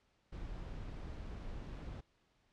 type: noise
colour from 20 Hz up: brown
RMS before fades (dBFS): -45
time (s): 0.32-2.01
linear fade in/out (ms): 10
effects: pink hiss -75 dBFS RMS until 2.52 s + low-pass 5000 Hz 12 dB/octave